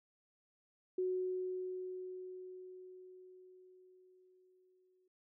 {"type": "tone with exponential decay", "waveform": "sine", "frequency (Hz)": 368.9, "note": "F#4", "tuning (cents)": -5, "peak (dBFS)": -32, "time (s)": [0.98, 5.08], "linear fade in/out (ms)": 5, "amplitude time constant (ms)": 890, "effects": []}